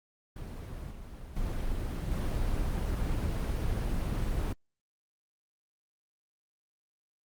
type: noise with level steps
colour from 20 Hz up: brown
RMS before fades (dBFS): -39 / -43 / -33 / -30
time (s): 0.36-4.53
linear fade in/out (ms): 5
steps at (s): 0.91 / 1.36 / 2.11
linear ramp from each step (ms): 5
effects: Opus 24 kbps